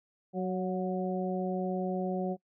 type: harmonic tone with a mistuned harmonic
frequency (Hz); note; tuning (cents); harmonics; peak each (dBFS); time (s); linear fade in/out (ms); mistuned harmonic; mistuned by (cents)
185.8; F#3; +7; 1 / 2 / 3 / 4; -32 / -35 / -37 / -38; 0.33-2.37; 50; 4; -29
effects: noise-tail reverb RT60 0.1 s tail -24 dB re dry